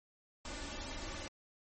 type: noise with comb filter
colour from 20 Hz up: pink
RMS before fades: -43 dBFS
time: 0.45-1.28 s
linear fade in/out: 2 ms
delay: 3.4 ms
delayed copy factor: +0.75
effects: MP3 32 kbps